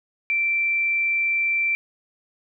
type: tone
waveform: sine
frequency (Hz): 2345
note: D7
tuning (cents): -3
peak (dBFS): -19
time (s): 0.3-1.75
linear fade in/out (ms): 0
effects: none